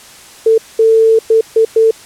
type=tone bursts at uneven times; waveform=sine; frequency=447 Hz; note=A4; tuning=27 cents sharp; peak=-5 dBFS; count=5; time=0.46-0.58 / 0.79-1.19 / 1.3-1.41 / 1.56-1.65 / 1.76-1.91 s; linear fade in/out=5 ms; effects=white hiss -37 dBFS RMS until 2.05 s + low-pass 10000 Hz 12 dB/octave